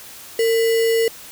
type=tone with sample-and-hold; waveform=sine; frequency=454.9 Hz; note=A#4; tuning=42 cents flat; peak=-14 dBFS; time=0.39-1.08 s; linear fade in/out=2 ms; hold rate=2450 Hz; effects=white hiss -39 dBFS RMS until 1.31 s